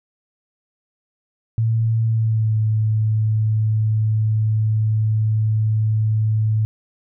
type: tone with pitch glide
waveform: sine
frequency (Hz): 112.9 to 108.87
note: A2 to A2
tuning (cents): +45 to -18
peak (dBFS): -15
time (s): 1.58-6.65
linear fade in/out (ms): 0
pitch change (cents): -63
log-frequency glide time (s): 2.05-2.57
effects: none